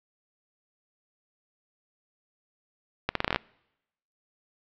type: accelerating click train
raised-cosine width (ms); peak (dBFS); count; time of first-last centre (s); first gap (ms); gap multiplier
0.3; -8; 9; 3.09-3.36; 63; 0.81
effects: noise-tail reverb RT60 0.9 s tail -26 dB re dry + low-pass 4000 Hz 12 dB/octave